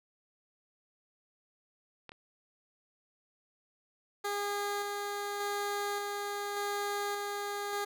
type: clicks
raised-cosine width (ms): 0.3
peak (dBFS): -29 / -32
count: 2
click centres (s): 2.093 / 2.119
type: tone with tremolo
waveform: 15% pulse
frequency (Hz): 407.4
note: G#4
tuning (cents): -33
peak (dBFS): -26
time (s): 4.24-7.85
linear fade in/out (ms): 10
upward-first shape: square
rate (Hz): 0.86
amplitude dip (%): 25
effects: none